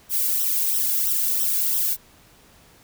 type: noise with flanger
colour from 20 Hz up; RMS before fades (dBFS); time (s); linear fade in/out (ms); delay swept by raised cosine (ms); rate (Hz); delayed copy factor
violet; -22; 0.09-1.97; 50; 0.43 to 1.63; 3; -0.8
effects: pink hiss -53 dBFS RMS until 2.83 s